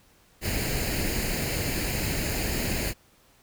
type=noise with comb filter; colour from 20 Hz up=pink; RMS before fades=-28 dBFS; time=0.41-2.94 s; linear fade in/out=50 ms; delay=0.43 ms; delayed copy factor=+0.65; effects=pink hiss -60 dBFS RMS until 3.42 s